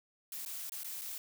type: noise with dropouts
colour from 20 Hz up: blue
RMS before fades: -42 dBFS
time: 0.32-1.18 s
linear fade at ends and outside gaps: 2 ms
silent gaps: 0.451-0.46 / 0.696-0.72 / 0.834-0.844 / 1.013-1.017 s
effects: none